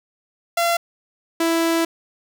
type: tone pair in turn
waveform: sawtooth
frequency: 683 / 331 Hz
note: F5 / E4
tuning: -39 / +7 cents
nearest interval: octave + minor second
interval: 1254 cents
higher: first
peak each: -13 dBFS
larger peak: neither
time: 0.57-0.77 / 1.4-1.85 s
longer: second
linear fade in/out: 5 ms
effects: none